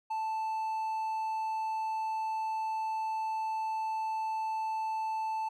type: tone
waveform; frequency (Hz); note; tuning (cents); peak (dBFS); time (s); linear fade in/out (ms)
triangle; 880; A5; 0; -29; 0.1-5.49; 10
effects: none